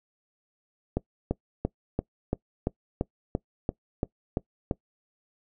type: click train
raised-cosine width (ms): 2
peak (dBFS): -12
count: 12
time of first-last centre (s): 0.97-4.711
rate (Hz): 2.94
effects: noise-tail reverb RT60 0.1 s tail -22 dB re dry